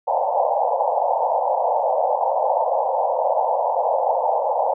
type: band-pass noise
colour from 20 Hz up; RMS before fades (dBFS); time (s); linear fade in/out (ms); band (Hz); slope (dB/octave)
white; -20; 0.07-4.74; 10; 500 to 930; 96
effects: none